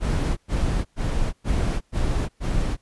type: noise bursts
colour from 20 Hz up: brown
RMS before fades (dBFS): -22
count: 6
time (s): 0-2.77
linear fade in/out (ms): 50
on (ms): 370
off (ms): 110
effects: pink hiss -65 dBFS RMS until 2.81 s + resampled to 24000 Hz